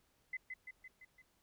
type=tone with echo; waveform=sine; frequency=2031 Hz; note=B6; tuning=48 cents sharp; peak=-38 dBFS; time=0.33-0.37 s; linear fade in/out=5 ms; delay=170 ms; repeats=5; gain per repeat=-4 dB; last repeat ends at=1.22 s; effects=pink hiss -75 dBFS RMS until 1.42 s